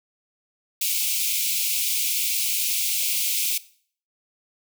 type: high-pass noise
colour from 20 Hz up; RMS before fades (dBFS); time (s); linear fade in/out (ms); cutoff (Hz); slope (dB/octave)
white; -24; 0.81-3.58; 5; 2200; 96
effects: noise-tail reverb RT60 0.5 s tail -18 dB re dry